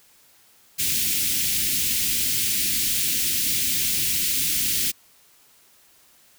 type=band-stop noise; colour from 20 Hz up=white; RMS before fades=-23 dBFS; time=0.78-4.92 s; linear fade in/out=20 ms; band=310 to 2200 Hz; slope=24 dB/octave; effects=white hiss -56 dBFS RMS until 6.38 s